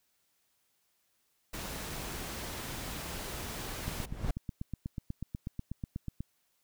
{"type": "noise", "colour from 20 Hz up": "pink", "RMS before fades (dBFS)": -40, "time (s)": [1.53, 4.06], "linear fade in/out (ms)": 10}
{"type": "noise with exponential growth", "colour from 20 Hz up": "brown", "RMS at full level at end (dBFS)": -30, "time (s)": [3.8, 4.31], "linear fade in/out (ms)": 5, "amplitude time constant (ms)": 110}
{"type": "click train", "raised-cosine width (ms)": 5, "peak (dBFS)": -24, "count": 20, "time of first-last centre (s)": [3.88, 6.206], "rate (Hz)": 8.17}
{"effects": ["white hiss -75 dBFS RMS until 6.63 s"]}